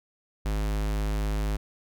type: tone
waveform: square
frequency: 52 Hz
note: G#1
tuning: 3 cents sharp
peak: -26 dBFS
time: 0.45-1.57 s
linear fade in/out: 10 ms
effects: none